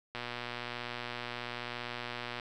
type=click train; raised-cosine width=0.3 ms; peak=-22 dBFS; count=273; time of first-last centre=0.15-2.398 s; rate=121 Hz; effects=none